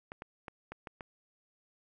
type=clicks; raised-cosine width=0.5 ms; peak=-27 dBFS; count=6; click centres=0.119 / 0.221 / 0.482 / 0.72 / 0.872 / 1.008 s; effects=none